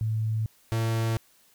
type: tone pair in turn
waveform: sine / 45% pulse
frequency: 110 / 113.29 Hz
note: A2 / A#2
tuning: 0 / -49 cents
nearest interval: minor second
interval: 51 cents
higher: second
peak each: -24 dBFS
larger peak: neither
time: 0.01-0.46 / 0.72-1.17 s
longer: neither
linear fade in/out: 0 ms
effects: white hiss -61 dBFS RMS until 1.54 s